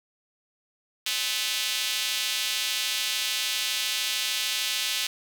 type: tone with high-pass filter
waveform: square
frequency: 116.6 Hz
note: A#2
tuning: 1 cent sharp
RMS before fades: -28 dBFS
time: 1.06-5.07 s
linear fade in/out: 5 ms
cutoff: 3200 Hz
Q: 1.7
effects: none